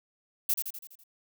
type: noise with echo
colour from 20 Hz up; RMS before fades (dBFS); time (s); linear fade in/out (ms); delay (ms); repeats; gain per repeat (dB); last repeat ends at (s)
violet; -26; 0.49-0.54; 5; 83; 6; -5; 1.038
effects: none